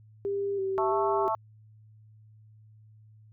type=tone with vibrato; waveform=sine; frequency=392 Hz; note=G4; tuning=in tune; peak=-27 dBFS; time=0.25-1.28 s; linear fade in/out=0 ms; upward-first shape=square; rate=1.5 Hz; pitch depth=30 cents each way
type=harmonic tone; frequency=220.4 Hz; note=A3; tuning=3 cents sharp; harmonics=3 / 4 / 5 / 6; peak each=-31 / -29 / -31 / -37 dBFS; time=0.78-1.35 s; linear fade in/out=0 ms
effects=added 108 Hz sine -52 dBFS peak until 3.32 s